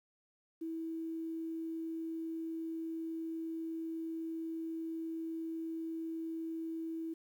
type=tone; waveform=sine; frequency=325.7 Hz; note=E4; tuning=21 cents flat; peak=-37 dBFS; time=0.61-7.14 s; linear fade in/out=10 ms; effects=11-bit